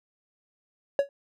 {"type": "tone with exponential decay", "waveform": "triangle", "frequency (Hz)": 560, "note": "C#5", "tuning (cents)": 18, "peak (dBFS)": -13, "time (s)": [0.99, 1.09], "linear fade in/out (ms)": 1, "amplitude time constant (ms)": 21, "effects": []}